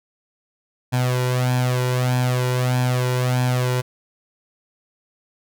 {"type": "tone with flanger", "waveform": "sawtooth", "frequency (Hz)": 125.8, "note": "B2", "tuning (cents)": 32, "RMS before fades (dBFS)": -20, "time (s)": [0.92, 3.82], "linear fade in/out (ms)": 20, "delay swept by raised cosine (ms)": [1.2, 2.1], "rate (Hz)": 1.6, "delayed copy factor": 0.7, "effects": []}